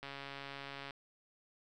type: click train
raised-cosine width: 0.3 ms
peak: -29 dBFS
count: 123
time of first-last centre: 0.03-0.908 s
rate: 139 Hz
effects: none